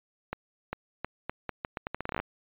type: accelerating click train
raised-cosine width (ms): 0.5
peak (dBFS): -17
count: 18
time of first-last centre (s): 0.33-2.2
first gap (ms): 400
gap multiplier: 0.79
effects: resampled to 8000 Hz